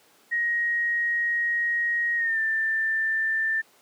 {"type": "tone with pitch glide", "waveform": "sine", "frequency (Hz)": [1883, 1780.4], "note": ["A#6", "A6"], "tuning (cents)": [17, 20], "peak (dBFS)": -22, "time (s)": [0.31, 3.62], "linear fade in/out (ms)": 20, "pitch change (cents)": -97, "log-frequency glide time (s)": [2.16, 2.39], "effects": ["pink hiss -58 dBFS RMS until 3.81 s", "high-pass 300 Hz 12 dB/octave"]}